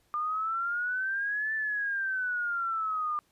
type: exponential two-way sweep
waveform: sine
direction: up then down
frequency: 1200 to 1767 to 1200 Hz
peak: -28 dBFS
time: 0.14-3.19 s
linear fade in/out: 0 ms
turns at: 1.54 s
effects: pink hiss -69 dBFS RMS until 3.31 s + resampled to 32000 Hz